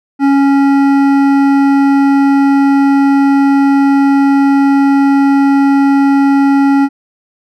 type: tone with hard clipping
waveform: sine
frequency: 277.2 Hz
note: C#4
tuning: in tune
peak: -8 dBFS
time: 0.19-6.89 s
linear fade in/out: 50 ms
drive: 12 dB
effects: none